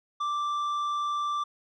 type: tone with tanh clipping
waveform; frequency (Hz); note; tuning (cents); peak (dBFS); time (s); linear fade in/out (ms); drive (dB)
sine; 1174.7; D6; 0; -28; 0.2-1.44; 10; 7
effects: none